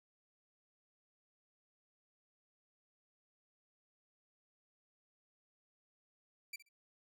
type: tone with echo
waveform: sawtooth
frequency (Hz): 2336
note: D7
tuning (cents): -10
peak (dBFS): -39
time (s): 6.53-6.56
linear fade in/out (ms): 5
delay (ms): 65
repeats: 2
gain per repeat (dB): -15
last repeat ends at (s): 6.69
effects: none